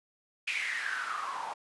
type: noise with band-pass filter sweep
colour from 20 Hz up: white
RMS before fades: -35 dBFS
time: 0.47-1.54 s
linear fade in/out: 10 ms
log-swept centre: 2500 to 840 Hz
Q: 8.8
effects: resampled to 24000 Hz